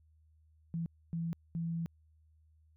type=tone bursts at uneven times; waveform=sine; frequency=166.6 Hz; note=E3; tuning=19 cents sharp; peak=-33 dBFS; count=3; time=0.74-0.86 / 1.13-1.33 / 1.55-1.86 s; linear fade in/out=0 ms; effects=added 78 Hz sine -63 dBFS peak until 2.76 s

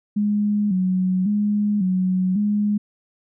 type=tone with vibrato; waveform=sine; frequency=196 Hz; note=G3; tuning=in tune; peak=-17 dBFS; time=0.16-2.78 s; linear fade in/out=10 ms; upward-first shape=square; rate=0.91 Hz; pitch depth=99 cents each way; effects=none

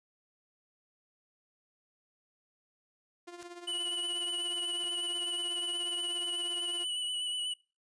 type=tone with tremolo; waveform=sawtooth; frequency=349.2 Hz; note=F4; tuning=in tune; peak=-38 dBFS; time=3.27-6.85 s; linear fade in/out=10 ms; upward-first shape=triangle; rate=17 Hz; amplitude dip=70%
type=noise with exponential growth; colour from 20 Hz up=white; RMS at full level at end=-44 dBFS; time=3.36-3.43 s; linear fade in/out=1 ms; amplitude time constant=15 ms
type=tone with vibrato; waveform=square; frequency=2960 Hz; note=F#7; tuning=in tune; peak=-33 dBFS; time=3.67-7.54 s; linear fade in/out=10 ms; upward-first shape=sine; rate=8.2 Hz; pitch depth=26 cents each way
type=clicks; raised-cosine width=0.3 ms; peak=-37 dBFS; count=2; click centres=4.839 / 4.844 s
effects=noise-tail reverb RT60 0.3 s tail -23 dB re dry + resampled to 22050 Hz

